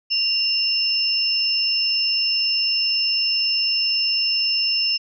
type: tone pair together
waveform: sine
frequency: 2794 / 5284 Hz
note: F7 / E8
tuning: 0 / +3 cents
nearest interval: major seventh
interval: 1103 cents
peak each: -23 / -19 dBFS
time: 0.1-4.98 s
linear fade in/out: 20 ms
effects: none